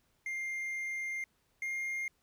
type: tone pair in turn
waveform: triangle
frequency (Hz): 2108 / 2121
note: C7 / C7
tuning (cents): +12 / +23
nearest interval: unison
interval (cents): 11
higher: second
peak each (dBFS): -33 / -32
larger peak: second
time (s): 0.26-1.24 / 1.62-2.08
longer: first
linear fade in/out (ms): 2
effects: pink hiss -74 dBFS RMS until 2.22 s